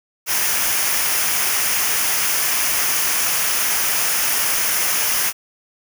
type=noise with comb filter; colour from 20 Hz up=white; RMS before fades=-19 dBFS; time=0.26-5.33 s; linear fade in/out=50 ms; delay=0.25 ms; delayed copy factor=-0.55; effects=none